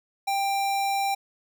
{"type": "tone", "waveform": "square", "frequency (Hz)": 790, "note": "G5", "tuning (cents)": 13, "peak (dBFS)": -24, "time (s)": [0.27, 1.15], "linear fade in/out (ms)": 10, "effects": []}